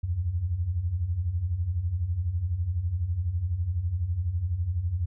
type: beating tone pair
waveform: sine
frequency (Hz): 78.5 / 90.5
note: D#2 / F#2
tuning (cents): +16 / -38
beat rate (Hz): 12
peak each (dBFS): -32 / -26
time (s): 0.03-5.06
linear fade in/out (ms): 10
effects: none